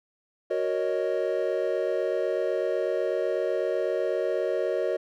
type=chord; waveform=triangle; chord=D# minor seventh; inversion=first; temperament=equal; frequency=370 / 466.2 / 554.4 / 622.3 Hz; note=F#4 / A#4 / C#5 / D#5; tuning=0 / 0 / 0 / 0 cents; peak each=-28 dBFS; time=0.5-4.97 s; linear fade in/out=10 ms; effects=none